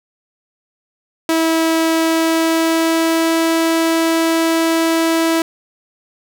sawtooth tone with pitch glide, 325.2 to 327.7 Hz, E4 to E4, -23 to -10 cents, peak -9 dBFS, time 1.29-5.42 s, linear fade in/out 2 ms, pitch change +13 cents, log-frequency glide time 1.94-3.38 s, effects none

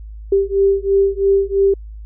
sine beating tone pair, 392 / 395 Hz, G4 / G4, 0 / +13 cents, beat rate 3 Hz, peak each -15 dBFS, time 0.32-1.74 s, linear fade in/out 5 ms, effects added 53 Hz sine -30 dBFS peak until 2.05 s

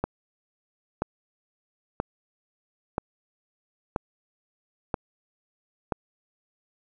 click train, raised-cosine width 1 ms, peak -11 dBFS, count 7, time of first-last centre 0.04-5.922 s, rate 1.02 Hz, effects none

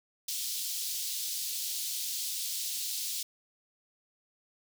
pink high-pass noise, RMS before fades -35 dBFS, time 0.28-3.23 s, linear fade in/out 5 ms, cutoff 3700 Hz, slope 24 dB/octave, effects none

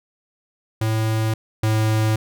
square tone pair in turn, 110.4 / 109.26 Hz, A2 / A2, +6 / -12 cents, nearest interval unison, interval 18 cents, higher first, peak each -19 / -17 dBFS, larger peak second, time 0.81-1.34 / 1.63-2.16 s, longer neither, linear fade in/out 5 ms, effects none

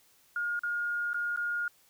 sine tone with dropouts, 1425 Hz, F6, 34 cents sharp, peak -29 dBFS, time 0.36-1.68 s, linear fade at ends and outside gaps 2 ms, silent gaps 0.593-0.634 / 1.133-1.143 / 1.362-1.373 s, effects white hiss -64 dBFS RMS until 1.89 s

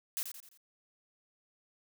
blue noise with echo, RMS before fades -35 dBFS, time 0.17-0.23 s, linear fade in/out 0 ms, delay 86 ms, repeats 4, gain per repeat -7 dB, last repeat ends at 0.574 s, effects none

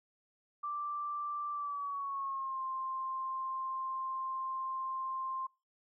sine tone with pitch glide, 1174.7 to 1052.6 Hz, D6 to C6, 0 to +10 cents, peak -35 dBFS, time 0.63-5.47 s, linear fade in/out 10 ms, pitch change -190 cents, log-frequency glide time 1.52-2.62 s, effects noise-tail reverb RT60 0.3 s tail -24 dB re dry

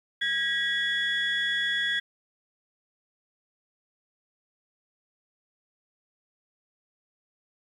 sine tone cluster, 1640 / 1925 / 3373 Hz, G#6 / B6 / G#7, -22 / -45 / +26 cents, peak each -28 dBFS, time 0.21-2 s, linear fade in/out 10 ms, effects tanh soft clip ceiling -18 dBFS + 10-bit

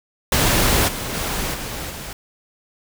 pink noise with level steps, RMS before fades -17 / -27 / -24 / -29 / -32 dBFS, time 0.32-2.13 s, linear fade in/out 2 ms, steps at 0.87 / 1.13 / 1.53 / 1.89 s, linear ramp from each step 20 ms, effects none

